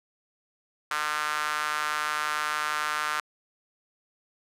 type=tone with high-pass filter; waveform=sawtooth; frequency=151.1 Hz; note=D3; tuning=50 cents sharp; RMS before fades=-29 dBFS; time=0.91-3.2 s; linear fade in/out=0 ms; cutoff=1300 Hz; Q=3.2; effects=low-pass 12000 Hz 12 dB/octave